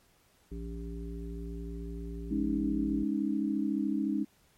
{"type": "harmonic tone", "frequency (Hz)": 56.9, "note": "A#1", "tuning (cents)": -41, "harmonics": [1, 3, 5, 7], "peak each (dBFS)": [-38, -43, -45, -46], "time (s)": [0.51, 3.04], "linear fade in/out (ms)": 10}
{"type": "chord", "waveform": "sine", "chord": "Ab suspended fourth", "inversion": "none", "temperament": "equal", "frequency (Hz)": [207.7, 277.2, 311.1], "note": ["Ab3", "Db4", "Eb4"], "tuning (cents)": [0, 0, 0], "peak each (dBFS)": -32, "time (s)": [2.3, 4.25], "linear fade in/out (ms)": 20}
{"effects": ["pink hiss -66 dBFS RMS until 4.57 s", "MP3 64 kbps"]}